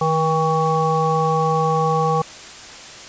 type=harmonic tone with a mistuned harmonic; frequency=160 Hz; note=D#3; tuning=49 cents sharp; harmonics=1 / 3 / 5 / 7; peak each=-21 / -21 / -21 / -21 dBFS; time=0.01-2.22 s; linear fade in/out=5 ms; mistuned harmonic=1; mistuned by=-28 cents; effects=white hiss -37 dBFS RMS until 3.08 s + resampled to 16000 Hz